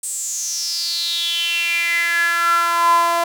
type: tone with high-pass filter sweep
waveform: sawtooth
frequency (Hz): 340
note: F4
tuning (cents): -46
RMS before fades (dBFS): -19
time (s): 0.03-3.24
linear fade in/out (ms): 5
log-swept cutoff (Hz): 8400 to 800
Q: 7.8
effects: none